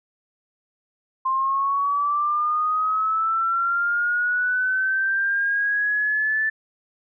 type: linear sweep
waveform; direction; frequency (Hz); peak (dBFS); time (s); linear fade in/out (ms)
sine; up; 1048 to 1760; -19; 1.25-6.5; 10
effects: none

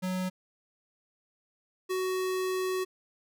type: tone pair in turn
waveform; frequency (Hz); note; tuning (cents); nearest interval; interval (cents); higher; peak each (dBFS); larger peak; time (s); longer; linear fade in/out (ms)
square; 184.8 / 372.6; F#3 / F#4; -2 / +12; octave; 1214; second; -30 / -29; second; 0.02-0.3 / 1.89-2.85; second; 20
effects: none

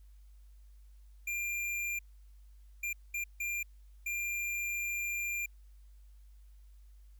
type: tone bursts at uneven times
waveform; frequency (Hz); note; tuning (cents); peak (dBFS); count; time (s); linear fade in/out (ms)
square; 2391; D7; +30; -34; 5; 1.27-1.99 / 2.83-2.93 / 3.14-3.24 / 3.4-3.63 / 4.06-5.46; 5
effects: added 50 Hz sine -53 dBFS peak until 7.19 s + white hiss -75 dBFS RMS until 7.19 s

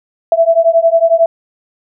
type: beating tone pair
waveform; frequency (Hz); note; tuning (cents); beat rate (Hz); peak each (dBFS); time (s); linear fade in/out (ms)
sine; 658 / 669; E5 / E5; -3 / +25; 11; -10; 0.32-1.26; 2
effects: none

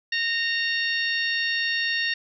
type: harmonic tone with a mistuned harmonic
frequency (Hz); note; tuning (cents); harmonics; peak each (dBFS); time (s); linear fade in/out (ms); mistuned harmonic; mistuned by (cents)
924; A#5; -16; 2 / 3 / 4 / 5 / 6; -25 / -29 / -31 / -33 / -35; 0.12-2.14; 5; 5; -72
effects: none

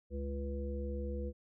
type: harmonic tone with a mistuned harmonic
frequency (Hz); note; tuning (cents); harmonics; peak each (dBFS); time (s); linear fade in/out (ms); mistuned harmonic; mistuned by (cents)
70.2; C#2; +22; 1 / 3 / 5 / 7; -37 / -44 / -47 / -43; 0.1-1.33; 50; 5; -34
effects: none

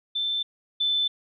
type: tone pair in turn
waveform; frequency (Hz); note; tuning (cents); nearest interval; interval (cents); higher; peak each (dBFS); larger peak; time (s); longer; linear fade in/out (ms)
sine; 3543 / 3523; A7 / A7; +11 / +1; unison; 10; first; -24 / -21; second; 0.15-0.43 / 0.8-1.08; neither; 10
effects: none

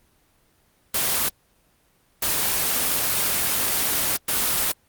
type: noise bursts at uneven times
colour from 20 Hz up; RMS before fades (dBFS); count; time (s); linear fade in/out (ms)
white; -22; 3; 0.94-1.29 / 2.22-4.17 / 4.28-4.72; 5
effects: pink hiss -62 dBFS RMS until 4.88 s + Opus 24 kbps

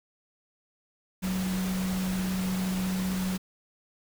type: tone in noise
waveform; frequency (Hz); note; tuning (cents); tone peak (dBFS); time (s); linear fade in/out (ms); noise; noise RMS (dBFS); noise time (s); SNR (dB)
sine; 186.5; F#3; +14; -27; 1.22-3.38; 20; pink; -37; 1.22-3.38; +7
effects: none

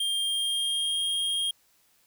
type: tone with pitch glide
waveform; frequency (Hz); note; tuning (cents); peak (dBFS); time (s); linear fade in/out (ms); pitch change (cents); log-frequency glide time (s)
square; 3200 to 3237; G7 to G#7; +35 to -45; -26; 0-1.51; 5; +20; 0.19-1.05
effects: white hiss -65 dBFS RMS until 2.06 s

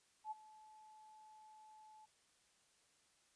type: tone with ADSR envelope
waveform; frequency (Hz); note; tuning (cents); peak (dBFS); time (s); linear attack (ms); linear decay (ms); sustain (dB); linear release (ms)
sine; 863; A5; -34; -40; 0.24-2.06; 71; 22; -19; 15
effects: white hiss -74 dBFS RMS until 3.35 s + resampled to 22050 Hz

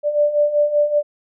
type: beating tone pair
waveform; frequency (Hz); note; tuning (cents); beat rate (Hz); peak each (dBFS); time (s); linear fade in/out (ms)
sine; 586 / 591.2; D5 / D5; -4 / +11; 5.2; -20 / -15; 0.03-1.03; 50
effects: none

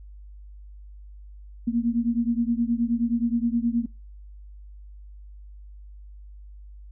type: beating tone pair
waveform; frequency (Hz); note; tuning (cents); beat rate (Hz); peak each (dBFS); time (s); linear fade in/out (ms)
sine; 231 / 240.5; A#3 / B3; -16 / -46; 9.5; -23 / -25; 1.67-3.86; 10
effects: noise-tail reverb RT60 0.3 s tail -25 dB re dry + added 50 Hz sine -41 dBFS peak until 6.91 s

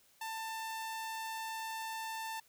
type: tone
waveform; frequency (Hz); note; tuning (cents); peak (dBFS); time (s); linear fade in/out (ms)
sawtooth; 891; A5; +22; -35; 0.21-2.4; 5
effects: white hiss -67 dBFS RMS until 2.48 s

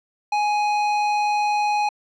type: tone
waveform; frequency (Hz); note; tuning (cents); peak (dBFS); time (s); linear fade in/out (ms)
square; 834; G#5; +7; -19; 0.32-1.89; 5
effects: low-pass 4000 Hz 12 dB/octave

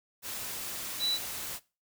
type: tone in noise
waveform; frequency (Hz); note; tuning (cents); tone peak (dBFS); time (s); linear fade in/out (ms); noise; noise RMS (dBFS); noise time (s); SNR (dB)
sine; 3951; B7; 0; -26; 0.99-1.19; 50; white; -38; 0.22-1.6; +9
effects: noise-tail reverb RT60 0.3 s tail -20 dB re dry

